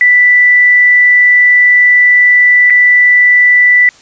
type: tone with dropouts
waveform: sine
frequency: 1975.5 Hz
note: B6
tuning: in tune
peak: -3 dBFS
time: 0.01-3.89 s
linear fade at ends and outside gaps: 1 ms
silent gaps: 2.7-2.704 s
effects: white hiss -41 dBFS RMS until 4.01 s + resampled to 16000 Hz

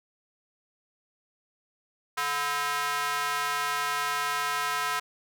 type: tone with high-pass filter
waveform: square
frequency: 144.7 Hz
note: D3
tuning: 25 cents flat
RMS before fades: -29 dBFS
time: 2.17-5 s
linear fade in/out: 10 ms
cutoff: 1200 Hz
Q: 2.1
effects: none

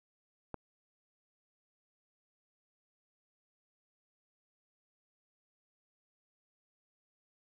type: click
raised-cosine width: 1 ms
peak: -25 dBFS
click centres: 0.543 s
effects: 11-bit

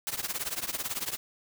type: noise with tremolo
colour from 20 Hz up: white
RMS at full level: -30 dBFS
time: 0.07-1.17 s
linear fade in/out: 0 ms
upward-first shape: triangle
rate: 18 Hz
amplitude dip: 95%
effects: none

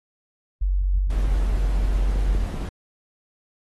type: tone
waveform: sine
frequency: 46.9 Hz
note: F#1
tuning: 24 cents sharp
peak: -18 dBFS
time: 0.61-2.45 s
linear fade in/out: 10 ms
type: noise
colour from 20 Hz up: brown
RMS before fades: -30 dBFS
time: 1.1-2.69 s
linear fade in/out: 2 ms
type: clicks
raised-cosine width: 3 ms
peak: -18 dBFS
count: 3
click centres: 2.159 / 2.35 / 2.542 s
effects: AAC 32 kbps

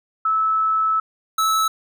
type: tone pair in turn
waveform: sine / square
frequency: 1305 / 1305 Hz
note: E6 / E6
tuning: -18 / -18 cents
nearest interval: unison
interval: 0 cents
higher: neither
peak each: -16 / -17 dBFS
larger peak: first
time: 0.25-1 / 1.38-1.68 s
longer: first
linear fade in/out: 5 ms
effects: none

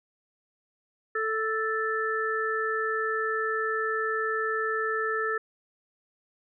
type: harmonic tone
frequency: 440 Hz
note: A4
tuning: in tune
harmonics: 1 / 3 / 4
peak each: -30 / -30 / -30 dBFS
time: 1.15-5.38 s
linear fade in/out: 5 ms
effects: none

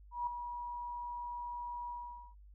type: tone with ADSR envelope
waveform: sine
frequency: 964 Hz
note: B5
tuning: 42 cents flat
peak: -31 dBFS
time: 0.11-2.35 s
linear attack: 160 ms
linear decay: 3 ms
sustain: -8 dB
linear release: 460 ms
effects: added 50 Hz sine -54 dBFS peak until 2.54 s

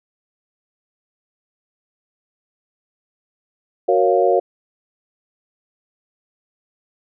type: chord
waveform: sine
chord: Gb major seventh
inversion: none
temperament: equal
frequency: 370 / 466.2 / 554.4 / 698.5 Hz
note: Gb4 / Bb4 / Db5 / F5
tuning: 0 / 0 / 0 / 0 cents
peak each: -18 dBFS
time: 3.88-4.4 s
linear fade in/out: 10 ms
effects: none

